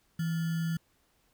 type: tone with sample-and-hold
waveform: sine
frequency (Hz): 164.81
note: E3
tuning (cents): 0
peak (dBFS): -28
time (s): 0.19-0.77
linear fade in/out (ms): 5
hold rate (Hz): 1575
effects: pink hiss -70 dBFS RMS until 1.33 s